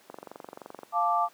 click train, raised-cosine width 1 ms, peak -25 dBFS, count 18, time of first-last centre 0.1-0.833 s, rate 23.2 Hz
sine chord, D minor, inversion first, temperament equal with one note detuned, 698.5 / 877 / 1174.7 Hz, F5 / A5 / D6, 0 / -6 / 0 cents, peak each -27 / -28 / -26 dBFS, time 0.92-1.29 s, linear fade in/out 50 ms
effects pink hiss -58 dBFS RMS until 1.33 s + high-pass 300 Hz 12 dB/octave

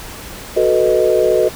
sine chord, B dominant seventh, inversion second, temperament equal, 370 / 440 / 493.9 / 622.3 Hz, F#4 / A4 / B4 / D#5, 0 / 0 / 0 / 0 cents, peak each -16 dBFS, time 0.56-1.49 s, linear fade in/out 10 ms, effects pink hiss -32 dBFS RMS until 1.55 s

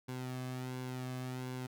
sawtooth tone with flanger, 127.6 Hz, C3, 43 cents flat, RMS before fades -41 dBFS, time 0.08-1.67 s, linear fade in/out 10 ms, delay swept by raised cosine 1.6 to 2.13 ms, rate 1.4 Hz, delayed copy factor -0.55, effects none

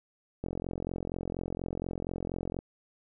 click train, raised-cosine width 2 ms, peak -21 dBFS, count 96, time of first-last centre 0.44-2.589 s, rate 44.2 Hz, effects none

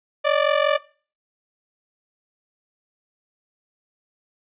sawtooth ring-modulated tone, 587.3 Hz, D5, in tune, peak -10 dBFS, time 0.24-0.78 s, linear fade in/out 20 ms, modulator 22.7 Hz, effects noise-tail reverb RT60 0.4 s tail -21 dB re dry + resampled to 8000 Hz

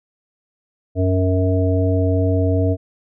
harmonic tone with a mistuned harmonic, 92.5 Hz, F#2, in tune, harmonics 1 / 3 / 5 / 7, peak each -16 / -21 / -23 / -24 dBFS, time 0.95-2.77 s, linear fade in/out 50 ms, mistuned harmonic 3, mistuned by +16 cents, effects none

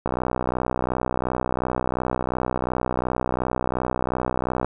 click train, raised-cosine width 1 ms, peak -9 dBFS, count 289, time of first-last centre 0.06-4.646 s, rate 62.8 Hz, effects none

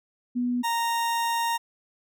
sine / 40% pulse tone pair in turn, 245.2 / 928.7 Hz, B3 / A#5, -12 / -7 cents, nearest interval octave + major seventh, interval 2305 cents, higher second, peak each -23 dBFS, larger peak neither, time 0.35-0.63 / 0.63-1.58 s, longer second, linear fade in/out 20 ms, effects none

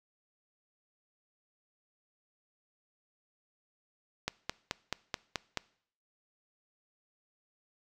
click train, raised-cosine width 0.2 ms, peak -14 dBFS, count 7, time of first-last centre 4.28-5.573 s, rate 4.64 Hz, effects noise-tail reverb RT60 0.6 s tail -22 dB re dry

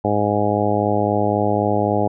harmonic tone, 103.8 Hz, G#2, in tune, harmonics 1 / 2 / 3 / 4 / 5 / 6 / 7 / 8, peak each -24 / -24 / -24 / -24 / -24 / -24 / -24 / -24 dBFS, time 0.04-2.08 s, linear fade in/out 10 ms, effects none

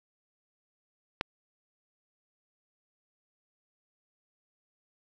click, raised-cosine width 0.3 ms, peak -12 dBFS, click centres 1.211 s, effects none

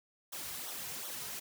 white noise with flanger, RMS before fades -42 dBFS, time 0.32-1.4 s, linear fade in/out 10 ms, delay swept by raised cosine 0.41 to 3.61 ms, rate 2.7 Hz, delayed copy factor -0.75, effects none

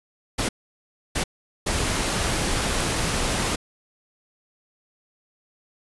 pink noise bursts at uneven times, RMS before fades -24 dBFS, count 3, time 0.38-0.49 / 1.15-1.24 / 1.66-3.56 s, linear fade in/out 10 ms, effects resampled to 24000 Hz

